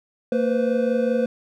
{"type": "tone cluster", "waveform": "triangle", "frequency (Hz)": [228.9, 491.9, 517], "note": ["A#3", "B4", "C5"], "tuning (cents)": [-31, -7, -21], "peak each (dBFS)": -21, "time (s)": [0.32, 1.26], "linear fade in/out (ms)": 2, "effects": []}